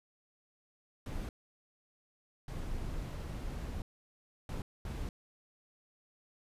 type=noise bursts at uneven times; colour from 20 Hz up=brown; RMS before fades=-39 dBFS; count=4; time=1.06-1.29 / 2.48-3.82 / 4.49-4.62 / 4.85-5.09 s; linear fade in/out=2 ms; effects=resampled to 32000 Hz